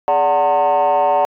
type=tone with frequency modulation; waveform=sine; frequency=743 Hz; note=F#5; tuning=7 cents sharp; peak=-10 dBFS; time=0.08-1.25 s; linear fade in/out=0 ms; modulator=164 Hz; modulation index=1.3; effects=tanh soft clip ceiling -9 dBFS